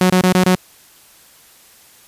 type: tone bursts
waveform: sawtooth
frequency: 183.6 Hz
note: F#3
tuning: 13 cents flat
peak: -6 dBFS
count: 5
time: 0.01-0.552 s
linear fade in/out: 2 ms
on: 90 ms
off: 23 ms
effects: white hiss -47 dBFS RMS until 2.07 s + resampled to 32000 Hz